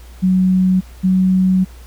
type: tone pair in turn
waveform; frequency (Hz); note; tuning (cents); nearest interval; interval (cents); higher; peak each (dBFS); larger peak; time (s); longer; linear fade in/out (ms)
sine; 185.7 / 186.52; F#3 / F#3; +7 / +14; unison; 7; second; -10; neither; 0.22-0.81 / 1.03-1.65; second; 20
effects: added 60 Hz sine -35 dBFS peak until 1.86 s + pink hiss -46 dBFS RMS until 1.86 s